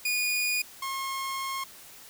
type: tone pair in turn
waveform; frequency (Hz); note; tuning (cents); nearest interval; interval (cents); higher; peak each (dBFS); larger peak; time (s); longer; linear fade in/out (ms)
sawtooth; 2453 / 1077; D#7 / C6; -25 / +50; octave + major second; 1425; first; -22 / -27; first; 0.05-0.62 / 0.82-1.64; second; 5
effects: white hiss -49 dBFS RMS until 2.09 s